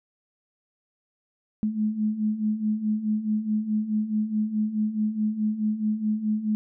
sine beating tone pair, 211 / 215.7 Hz, G#3 / A3, +28 / -34 cents, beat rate 4.7 Hz, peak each -29 / -24 dBFS, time 1.63-6.55 s, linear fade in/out 0 ms, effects none

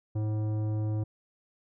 sine tone with tanh clipping, 107.4 Hz, A2, 41 cents flat, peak -29 dBFS, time 0.15-1.04 s, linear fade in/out 10 ms, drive 13 dB, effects none

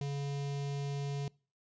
square tone with notch filter, 141.2 Hz, C#3, 32 cents sharp, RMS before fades -36 dBFS, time 0.01-1.28 s, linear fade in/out 2 ms, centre 1400 Hz, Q 1, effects noise-tail reverb RT60 0.4 s tail -25 dB re dry + resampled to 16000 Hz

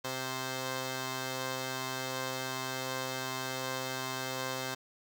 5% pulse tone pair together, 130.49 / 523.3 Hz, C3 / C5, -4 / 0 cents, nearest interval 2 octaves, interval 2404 cents, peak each -25 / -27 dBFS, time 0.04-4.75 s, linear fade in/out 10 ms, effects none

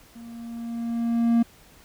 triangle tone with level ramp, 232.9 Hz, A#3, 1 cent flat, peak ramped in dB -38 to -13 dBFS, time 0.15-1.43 s, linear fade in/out 10 ms, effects pink hiss -53 dBFS RMS until 1.84 s

